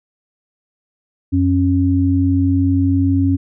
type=tone pair together; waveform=sine; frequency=91.18 / 273.7 Hz; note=F#2 / C#4; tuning=-25 / -22 cents; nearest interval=octave + perfect fifth; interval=1903 cents; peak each=-15 / -14 dBFS; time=1.32-3.37 s; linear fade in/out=20 ms; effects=none